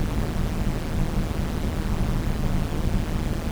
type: noise with amplitude modulation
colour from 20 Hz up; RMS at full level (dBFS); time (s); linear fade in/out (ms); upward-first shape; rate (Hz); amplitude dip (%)
brown; -20; 0-3.51; 0; sine; 158; 95
effects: none